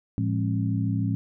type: tone cluster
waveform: sine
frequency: 110.2 / 170.4 / 203.6 / 270.3 Hz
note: A2 / F3 / G#3 / C#4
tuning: +3 / -42 / -34 / -44 cents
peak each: -25 / -30 / -30 / -30 dBFS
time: 0.18-1.15 s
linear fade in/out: 0 ms
effects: none